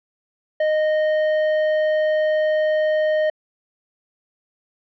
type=tone with tanh clipping; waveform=sine; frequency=618 Hz; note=D#5; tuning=12 cents flat; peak=-18 dBFS; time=0.6-3.3 s; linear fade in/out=5 ms; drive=11 dB; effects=low-pass 3000 Hz 12 dB/octave